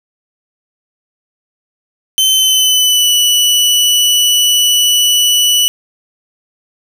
sawtooth tone with pitch glide, 3078 to 2959 Hz, G7 to F#7, -32 to -1 cents, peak -5 dBFS, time 2.18-5.68 s, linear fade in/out 0 ms, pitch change -69 cents, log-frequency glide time 2.32-3.12 s, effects none

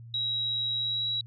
sine tone with pitch glide, 3854 to 3885 Hz, B7 to B7, -43 to -29 cents, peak -27 dBFS, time 0.14-1.21 s, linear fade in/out 2 ms, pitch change +14 cents, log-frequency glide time 0.75-1.09 s, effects added 116 Hz sine -43 dBFS peak until 1.26 s

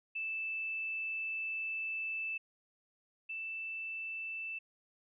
sine tone pair in turn, 2638 / 2650 Hz, E7 / E7, +1 / +9 cents, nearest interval unison, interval 8 cents, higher second, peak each -35 / -38 dBFS, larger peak first, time 0.15-2.38 / 3.29-4.59 s, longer first, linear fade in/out 10 ms, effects none

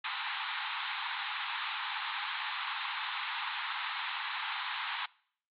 pink band-pass noise, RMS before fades -37 dBFS, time 0.04-5.06 s, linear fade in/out 5 ms, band 820 to 4000 Hz, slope 96 dB/octave, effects noise-tail reverb RT60 0.6 s tail -24 dB re dry + AAC 64 kbps

